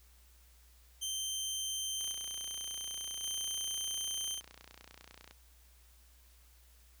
20% pulse tone with tremolo, 3126 Hz, G7, 6 cents flat, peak -30 dBFS, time 1.01-4.41 s, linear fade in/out 20 ms, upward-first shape square, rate 0.45 Hz, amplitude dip 35%
click train, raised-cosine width 0.2 ms, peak -33 dBFS, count 100, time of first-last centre 2.01-5.31 s, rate 30 Hz
effects added 60 Hz sine -60 dBFS peak until 7 s + white hiss -66 dBFS RMS until 7 s

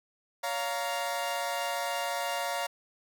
sawtooth chord, Bb minor, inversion first, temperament equal with one note detuned, 564.1 / 698.5 / 932.3 Hz, Db5 / F5 / Bb5, +30 / 0 / 0 cents, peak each -32 / -30 / -31 dBFS, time 0.43-2.67 s, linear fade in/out 10 ms, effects none

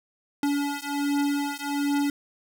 square beating tone pair, 284.9 / 286.2 Hz, C#4 / D4, +48 / -45 cents, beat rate 1.3 Hz, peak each -28 dBFS, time 0.43-2.1 s, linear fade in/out 2 ms, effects none

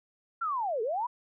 sine linear two-way sweep, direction down then up, 1396.9 to 415.3 to 1013 Hz, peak -28 dBFS, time 0.41-1.07 s, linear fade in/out 10 ms, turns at 0.82 s, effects none

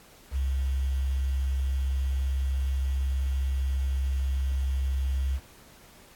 sine tone with quantisation, 66.8 Hz, C2, 36 cents sharp, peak -24 dBFS, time 0.31-5.4 s, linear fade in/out 50 ms, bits 8, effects pink hiss -54 dBFS RMS until 6.15 s + AAC 64 kbps

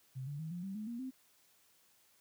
sine tone with pitch steps, 130.81 / 144.31 / 159.2 / 175.62 / 193.74 / 213.7 / 235.8 / 260.1 Hz, C3 / D3 / D#3 / F3 / G3 / G#3 / A#3 / C4, 0 / -30 / +40 / +10 / -20 / +50 / +20 / -10 cents, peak -39 dBFS, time 0.15-1.11 s, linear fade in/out 20 ms, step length 120 ms, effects white hiss -69 dBFS RMS until 2.2 s + high-pass 60 Hz 12 dB/octave

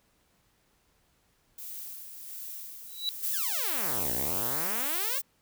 violet noise with tremolo, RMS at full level -40 dBFS, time 1.58-4.48 s, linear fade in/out 5 ms, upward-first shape sine, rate 1.4 Hz, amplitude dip 45%
sine tone with exponential growth, 3926 Hz, B7, 11 cents flat, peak -24 dBFS, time 2.87-3.09 s, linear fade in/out 0 ms, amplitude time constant 46 ms
violet noise, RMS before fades -31 dBFS, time 3.22-5.22 s, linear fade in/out 20 ms
5% pulse exponential two-way sweep, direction down then up, 1842 to 55.7 to 576 Hz, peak -24 dBFS, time 3.33-5.19 s, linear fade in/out 10 ms, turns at 4.12 s
effects pink hiss -69 dBFS RMS until 5.41 s

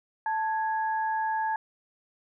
sine tone pair together, 880 / 1661.2 Hz, A5 / G#6, 0 / 0 cents, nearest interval major seventh, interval 1100 cents, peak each -26 / -34 dBFS, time 0.26-1.56 s, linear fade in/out 2 ms, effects none

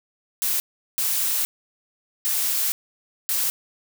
blue noise bursts at uneven times, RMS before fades -23 dBFS, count 4, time 0.42-0.6 / 0.98-1.45 / 2.25-2.72 / 3.29-3.5 s, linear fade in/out 0 ms, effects none

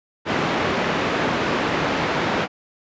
pink band-pass noise, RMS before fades -22 dBFS, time 0.25-2.48 s, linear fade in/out 50 ms, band 180 to 2500 Hz, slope 12 dB/octave, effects resampled to 16000 Hz

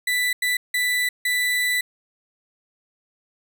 35% pulse tone bursts at uneven times, 1982 Hz, B6, 6 cents sharp, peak -18 dBFS, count 4, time 0.07-0.33 / 0.42-0.57 / 0.74-1.09 / 1.25-1.81 s, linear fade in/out 5 ms, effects none

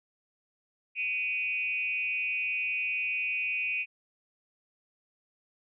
sine tone with frequency modulation, 2489 Hz, D#7, in tune, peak -28 dBFS, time 0.95-3.86 s, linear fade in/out 50 ms, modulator 216 Hz, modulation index 0.77, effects none

